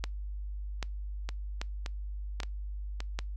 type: two click trains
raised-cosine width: 0.2 ms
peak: -17 / -20 dBFS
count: 5 / 4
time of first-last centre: 0.04-3.19 / 1.29-3.004 s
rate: 1.27 / 1.75 Hz
effects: noise-tail reverb RT60 0.2 s tail -25 dB re dry + added 50 Hz sine -35 dBFS peak until 3.36 s